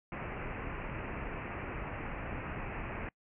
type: low-pass noise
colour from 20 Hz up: pink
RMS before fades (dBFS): -40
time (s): 0.12-3.09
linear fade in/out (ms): 2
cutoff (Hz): 2700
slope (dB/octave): 96
effects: noise-tail reverb RT60 0.1 s tail -26 dB re dry

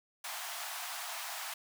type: high-pass noise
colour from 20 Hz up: pink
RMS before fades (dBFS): -41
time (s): 0.24-1.54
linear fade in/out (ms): 5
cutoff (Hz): 650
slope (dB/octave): 96
effects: none

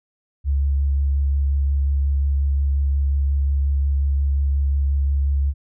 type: tone with vibrato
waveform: sine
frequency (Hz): 69.7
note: C#2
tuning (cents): +10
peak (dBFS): -16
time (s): 0.44-5.54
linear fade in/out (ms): 50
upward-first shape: sine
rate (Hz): 5.6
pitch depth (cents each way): 14
effects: none

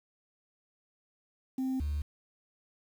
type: tone pair in turn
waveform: sine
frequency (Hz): 261.6 / 73.41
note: C4 / D2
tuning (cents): 0 / 0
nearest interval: octave + minor seventh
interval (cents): 2200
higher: first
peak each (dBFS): -27 / -28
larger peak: first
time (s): 1.58-1.8 / 1.8-2.02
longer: neither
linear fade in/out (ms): 5
effects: tanh soft clip ceiling -28 dBFS + 9-bit

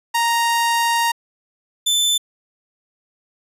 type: tone pair in turn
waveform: sawtooth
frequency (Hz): 932.3 / 3527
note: A#5 / A7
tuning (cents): 0 / +3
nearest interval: octave + major seventh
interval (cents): 2303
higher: second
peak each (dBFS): -12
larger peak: neither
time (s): 0.14-1.12 / 1.86-2.18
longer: first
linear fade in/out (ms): 10
effects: resampled to 32000 Hz

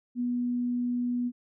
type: tone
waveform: sine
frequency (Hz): 244.2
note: B3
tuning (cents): -19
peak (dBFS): -26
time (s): 0.15-1.32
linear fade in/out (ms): 50
effects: none

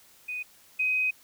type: tone pair in turn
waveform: sine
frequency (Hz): 2489 / 2516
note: D#7 / D#7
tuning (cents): 0 / +19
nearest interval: unison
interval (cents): 19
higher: second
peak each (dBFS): -31 / -23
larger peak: second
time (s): 0.28-0.43 / 0.79-1.11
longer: second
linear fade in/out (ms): 10
effects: white hiss -57 dBFS RMS until 1.23 s

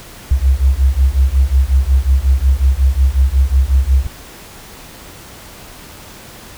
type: beating tone pair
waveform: sine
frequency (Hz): 63.9 / 69.4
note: C2 / C#2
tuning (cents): -40 / +3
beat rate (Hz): 5.5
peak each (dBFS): -12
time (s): 0.31-4.07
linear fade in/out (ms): 5
effects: pink hiss -36 dBFS RMS until 6.57 s

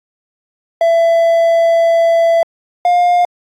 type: tone pair in turn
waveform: triangle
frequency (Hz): 668 / 707.7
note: E5 / F5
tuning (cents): +23 / +23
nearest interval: minor second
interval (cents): 100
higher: second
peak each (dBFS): -6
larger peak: neither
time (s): 0.81-2.43 / 2.85-3.25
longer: first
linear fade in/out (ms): 2
effects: AAC 64 kbps

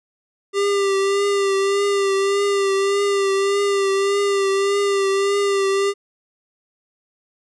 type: tone with vibrato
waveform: square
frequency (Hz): 396.8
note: G4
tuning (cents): +21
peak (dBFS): -17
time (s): 0.53-5.94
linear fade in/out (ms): 50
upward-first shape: triangle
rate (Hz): 1.7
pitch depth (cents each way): 36
effects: resampled to 22050 Hz

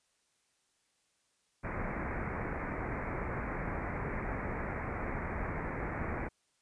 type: low-pass noise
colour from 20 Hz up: pink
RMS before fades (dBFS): -37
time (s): 1.63-6.29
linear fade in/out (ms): 20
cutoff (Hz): 2300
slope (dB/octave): 96
effects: white hiss -75 dBFS RMS until 6.61 s + resampled to 22050 Hz

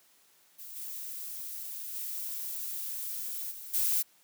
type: noise with level steps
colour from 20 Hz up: violet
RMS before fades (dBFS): -45 / -40 / -37 / -44 / -28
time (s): 0.58-4.03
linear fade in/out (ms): 20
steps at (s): 0.75 / 1.93 / 3.5 / 3.73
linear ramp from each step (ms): 20
effects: white hiss -64 dBFS RMS until 4.23 s + high-pass 150 Hz 12 dB/octave

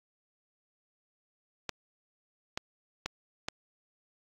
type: clicks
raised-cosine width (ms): 0.2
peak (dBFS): -15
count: 4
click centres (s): 1.693 / 2.575 / 3.06 / 3.485
effects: AAC 48 kbps

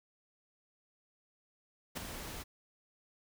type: noise with ADSR envelope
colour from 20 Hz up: pink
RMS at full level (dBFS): -36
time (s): 1.95-2.44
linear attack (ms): 23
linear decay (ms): 6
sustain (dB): -8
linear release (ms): 25
effects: none

